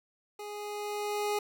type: tone with level ramp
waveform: 25% pulse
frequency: 415.1 Hz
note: G#4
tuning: 1 cent flat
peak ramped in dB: -36 to -24 dBFS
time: 0.39-1.39 s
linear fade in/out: 5 ms
effects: none